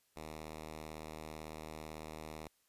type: tone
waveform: 5% pulse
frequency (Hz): 78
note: D#2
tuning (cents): +5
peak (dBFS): -34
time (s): 0.16-2.48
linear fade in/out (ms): 5
effects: white hiss -75 dBFS RMS until 2.68 s + resampled to 32000 Hz